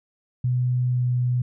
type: tone with pitch glide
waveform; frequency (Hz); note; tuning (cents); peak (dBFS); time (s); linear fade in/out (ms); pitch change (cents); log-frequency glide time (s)
sine; 124.9 to 123.97; B2 to B2; +20 to +7; -19; 0.44-1.42; 5; -13; 0.9-1.04
effects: none